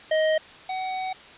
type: tone pair in turn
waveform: square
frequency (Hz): 627 / 750.6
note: D#5 / F#5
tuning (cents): +13 / +25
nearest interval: minor third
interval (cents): 312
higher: second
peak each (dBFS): -20 / -28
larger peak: first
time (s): 0.11-0.38 / 0.69-1.13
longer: second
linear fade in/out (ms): 5
effects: white hiss -46 dBFS RMS until 1.37 s + resampled to 8000 Hz